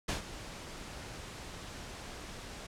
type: noise with ADSR envelope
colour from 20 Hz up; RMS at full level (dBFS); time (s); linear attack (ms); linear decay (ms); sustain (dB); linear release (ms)
pink; -32; 0.08-2.67; 11; 120; -13; 10
effects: low-pass 8000 Hz 12 dB/octave